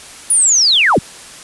sine linear sweep, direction down, 9956 to 69.9 Hz, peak -8 dBFS, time 0.3-0.99 s, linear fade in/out 5 ms, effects white hiss -35 dBFS RMS until 1.43 s + resampled to 24000 Hz

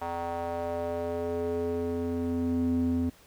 square tone with band-pass filter sweep, 85.1 Hz, F2, 44 cents flat, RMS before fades -30 dBFS, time 0.01-3.1 s, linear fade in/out 10 ms, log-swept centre 840 to 220 Hz, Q 3.1, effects pink hiss -57 dBFS RMS until 3.26 s

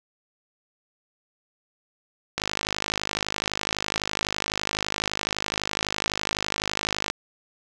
click train, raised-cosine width 0.2 ms, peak -7 dBFS, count 246, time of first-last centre 2.38-7.101 s, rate 51.9 Hz, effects none

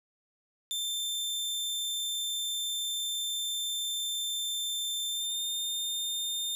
sawtooth tone with pitch glide, 3567 to 3625 Hz, A7 to A#7, +23 to -49 cents, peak -28 dBFS, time 0.71-6.55 s, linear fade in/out 0 ms, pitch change +28 cents, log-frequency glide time 5.09-5.42 s, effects none

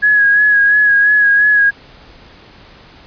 sine tone with vibrato, 1667 Hz, G#6, 6 cents sharp, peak -7 dBFS, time 0.02-1.71 s, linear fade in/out 20 ms, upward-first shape sine, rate 2.9 Hz, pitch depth 32 cents each way, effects pink hiss -41 dBFS RMS until 3.06 s + resampled to 11025 Hz

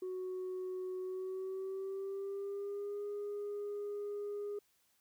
sine tone with pitch glide, 370 to 410.5 Hz, F#4 to G#4, 0 to -20 cents, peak -36 dBFS, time 0.02-4.59 s, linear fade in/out 5 ms, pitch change +180 cents, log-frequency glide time 0.99-3.04 s, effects tanh soft clip ceiling -36 dBFS + white hiss -74 dBFS RMS until 5 s

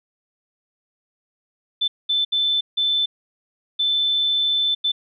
sine tone bursts at uneven times, 3526 Hz, A7, 3 cents sharp, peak -17 dBFS, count 6, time 1.81-1.88 / 2.09-2.25 / 2.32-2.61 / 2.77-3.06 / 3.79-4.75 / 4.84-4.92 s, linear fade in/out 10 ms, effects none

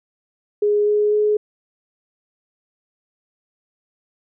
sine tone with pitch steps, 415.3 / 418.4 / 421.6 Hz, G#4 / G#4 / G#4, 0 / +13 / +26 cents, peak -14 dBFS, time 0.62-1.37 s, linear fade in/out 5 ms, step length 250 ms, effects none

